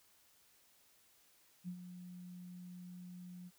sine tone with ADSR envelope, 179.1 Hz, F3, 44 cents sharp, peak -39 dBFS, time 1.64-3.51 s, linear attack 40 ms, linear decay 78 ms, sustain -9 dB, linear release 41 ms, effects white hiss -69 dBFS RMS until 3.58 s

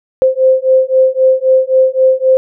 sine beating tone pair, 520 / 523.8 Hz, C5 / C5, -11 / +2 cents, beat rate 3.8 Hz, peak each -10 dBFS, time 0.22-2.37 s, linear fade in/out 0 ms, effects none

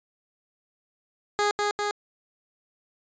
15% pulse tone with echo, 413.1 Hz, G#4, 9 cents flat, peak -15 dBFS, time 1.39-1.51 s, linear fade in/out 0 ms, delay 200 ms, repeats 2, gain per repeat -2 dB, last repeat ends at 1.91 s, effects resampled to 16000 Hz

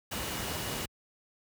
sine tone in noise, 2900 Hz, F#7, 35 cents flat, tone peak -46 dBFS, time 0.11-0.86 s, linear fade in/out 10 ms, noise pink, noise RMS -35 dBFS, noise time 0.11-0.86 s, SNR -14 dB, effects high-pass 60 Hz 12 dB/octave

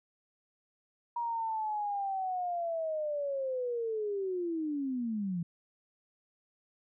sine linear sweep, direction down, 953 to 164.81 Hz, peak -31 dBFS, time 1.16-5.43 s, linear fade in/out 5 ms, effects none

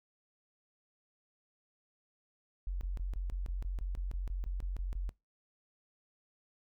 sine tone bursts, 45.56 Hz, F#1, 26 cents flat, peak -33 dBFS, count 15, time 2.67-5.092 s, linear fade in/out 0 ms, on 140 ms, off 23 ms, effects noise-tail reverb RT60 0.2 s tail -22 dB re dry

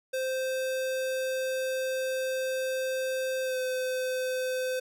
square tone with pitch glide, 521 to 512.6 Hz, C5 to C5, -7 to -36 cents, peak -29 dBFS, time 0.13-4.8 s, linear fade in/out 10 ms, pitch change -29 cents, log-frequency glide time 3.43-3.57 s, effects none

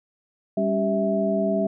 sine tone cluster, 198.8 / 278.4 / 389.4 / 653 Hz, G3 / C#4 / G4 / E5, +25 / +8 / -12 / -17 cents, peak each -24 / -30 / -28 / -23 dBFS, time 0.57-1.67 s, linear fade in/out 5 ms, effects none

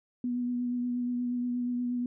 sine tone with vibrato, 244.8 Hz, B3, 15 cents flat, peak -28 dBFS, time 0.24-2.06 s, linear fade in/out 2 ms, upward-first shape triangle, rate 8.4 Hz, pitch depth 21 cents each way, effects none

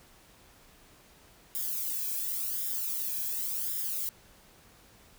violet noise with flanger, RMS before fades -33 dBFS, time 1.55-4.09 s, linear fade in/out 0 ms, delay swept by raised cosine 0.57 to 1.24 ms, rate 0.91 Hz, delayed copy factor +0.85, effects pink hiss -58 dBFS RMS until 5.18 s

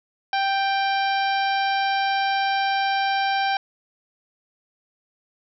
harmonic tone with a mistuned harmonic, 784 Hz, G5, in tune, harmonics 1 / 2 / 3 / 4 / 5 / 6 / 7, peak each -21 / -27 / -31 / -33 / -35 / -37 / -38 dBFS, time 0.33-3.57 s, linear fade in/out 2 ms, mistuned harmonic 3, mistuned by +17 cents, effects none

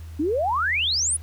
sine exponential sweep, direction up, 278.7 to 10370 Hz, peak -20 dBFS, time 0.19-1.17 s, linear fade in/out 10 ms, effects added 81 Hz sine -35 dBFS peak until 1.22 s + pink hiss -53 dBFS RMS until 1.22 s

